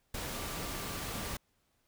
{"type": "tone in noise", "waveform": "sine", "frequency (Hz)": 1174.7, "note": "D6", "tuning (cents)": 0, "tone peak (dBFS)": -50, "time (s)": [0.35, 1.36], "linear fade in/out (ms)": 5, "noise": "pink", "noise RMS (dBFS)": -39, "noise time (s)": [0.14, 1.37], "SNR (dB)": -14, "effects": ["pink hiss -75 dBFS RMS until 1.87 s"]}